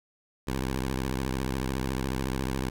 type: tone with vibrato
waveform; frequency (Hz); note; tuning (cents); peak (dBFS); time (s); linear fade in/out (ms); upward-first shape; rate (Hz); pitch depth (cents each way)
10% pulse; 65.41; C2; 0; -20; 0.47-2.7; 10; sine; 14; 130
effects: none